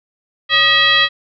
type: tone with frequency modulation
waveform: sine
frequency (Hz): 2595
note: E7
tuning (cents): -28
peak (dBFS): -9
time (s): 0.49-1.09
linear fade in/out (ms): 50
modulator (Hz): 679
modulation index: 1.9
effects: none